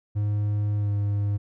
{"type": "tone with pitch glide", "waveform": "triangle", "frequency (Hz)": [103.83, 102.05], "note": ["G#2", "G#2"], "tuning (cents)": [0, -30], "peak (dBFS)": -20, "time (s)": [0.15, 1.38], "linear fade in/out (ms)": 20, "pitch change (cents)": -30, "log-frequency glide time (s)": [0.77, 0.91], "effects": []}